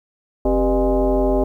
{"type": "tone with frequency modulation", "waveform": "sine", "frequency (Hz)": 172.2, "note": "F3", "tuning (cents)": -24, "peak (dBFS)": -14, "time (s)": [0.45, 1.44], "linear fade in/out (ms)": 5, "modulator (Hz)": 218, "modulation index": 2.5, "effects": ["9-bit"]}